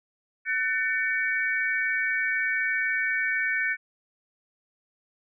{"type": "tone cluster", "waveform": "sine", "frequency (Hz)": [1509, 1788, 2257], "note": ["F#6", "A6", "C#7"], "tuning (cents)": [34, 27, 31], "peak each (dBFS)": -28, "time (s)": [0.45, 3.77], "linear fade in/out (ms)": 50, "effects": []}